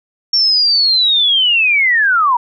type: linear sweep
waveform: sine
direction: down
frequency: 5500 to 925 Hz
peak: -9 dBFS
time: 0.33-2.37 s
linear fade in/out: 5 ms
effects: none